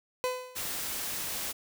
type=tone with exponential decay; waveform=30% pulse; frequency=505 Hz; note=B4; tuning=39 cents sharp; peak=-23 dBFS; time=0.24-0.75 s; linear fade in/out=0 ms; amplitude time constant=110 ms
type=noise; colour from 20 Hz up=white; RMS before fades=-35 dBFS; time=0.55-1.53 s; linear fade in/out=20 ms
effects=none